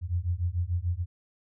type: beating tone pair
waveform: sine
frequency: 84.5 / 91.3 Hz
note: E2 / F#2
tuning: +43 / -23 cents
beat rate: 6.8 Hz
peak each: -29 dBFS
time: 0.01-1.06 s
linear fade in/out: 50 ms
effects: none